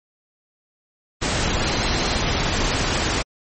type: tone in noise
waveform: sine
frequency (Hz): 4129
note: C8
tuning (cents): -24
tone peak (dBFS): -32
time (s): 1.61-2.22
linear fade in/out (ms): 20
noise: pink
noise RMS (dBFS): -21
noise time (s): 1.21-3.23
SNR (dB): -14
effects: low-pass 12000 Hz 12 dB/octave + MP3 32 kbps